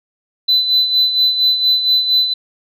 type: tone with tremolo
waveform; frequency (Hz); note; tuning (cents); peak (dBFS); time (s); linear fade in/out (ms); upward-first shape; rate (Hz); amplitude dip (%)
sine; 4010; B7; +26; -7; 0.48-2.34; 10; sine; 4.3; 65
effects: tanh soft clip ceiling -7 dBFS